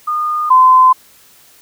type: tone pair in turn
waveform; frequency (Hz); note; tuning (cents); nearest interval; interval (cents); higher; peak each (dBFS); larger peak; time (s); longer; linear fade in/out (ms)
sine; 1221 / 1026.7; D#6 / C6; -33 / -33; minor third; 300; first; -14 / -4; second; 0.07-0.5 / 0.5-0.93; neither; 10
effects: white hiss -46 dBFS RMS until 1.61 s